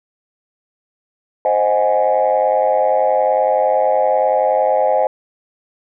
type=chord; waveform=sine; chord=Ab dominant seventh; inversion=first; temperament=equal; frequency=523.3 / 622.3 / 740 / 830.6 Hz; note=C5 / Eb5 / Gb5 / Ab5; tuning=0 / 0 / 0 / 0 cents; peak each=-16 / -16 / -19 / -17 dBFS; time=1.45-5.07 s; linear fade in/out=2 ms; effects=tanh soft clip ceiling -5 dBFS